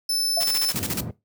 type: tone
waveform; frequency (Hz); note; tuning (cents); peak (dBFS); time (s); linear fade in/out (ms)
sawtooth; 5274; E8; 0; -19; 0.09-0.71; 5
type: tone with exponential decay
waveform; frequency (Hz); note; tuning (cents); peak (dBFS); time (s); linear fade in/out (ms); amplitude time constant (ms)
sine; 672; E5; +33; -21; 0.37-0.49; 5; 26
type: noise with tremolo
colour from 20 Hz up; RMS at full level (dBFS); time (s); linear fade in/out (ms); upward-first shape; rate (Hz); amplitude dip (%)
white; -27; 0.4-1.01; 10; square; 14; 75
type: low-pass noise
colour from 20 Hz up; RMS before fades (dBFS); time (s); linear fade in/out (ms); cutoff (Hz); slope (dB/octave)
white; -30; 0.74-1.11; 5; 220; 12
effects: noise-tail reverb RT60 0.2 s tail -17 dB re dry + high-pass 80 Hz 12 dB/octave